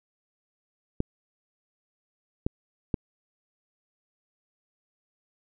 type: clicks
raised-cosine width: 3 ms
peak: -12 dBFS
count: 3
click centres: 1.004 / 2.465 / 2.942 s
effects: none